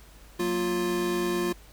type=tone cluster; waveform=square; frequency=183.8 / 232.9 / 350.5 Hz; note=F#3 / A#3 / F4; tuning=-11 / -1 / +6 cents; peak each=-34 / -35 / -27 dBFS; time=0.39-1.53 s; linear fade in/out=10 ms; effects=added 50 Hz sine -50 dBFS peak until 1.72 s + pink hiss -54 dBFS RMS until 1.72 s